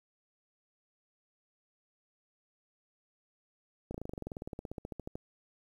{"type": "slowing click train", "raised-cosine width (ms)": 2, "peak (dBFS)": -26, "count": 24, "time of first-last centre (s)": [3.91, 5.155], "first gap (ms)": 34, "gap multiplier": 1.04, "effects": ["10-bit"]}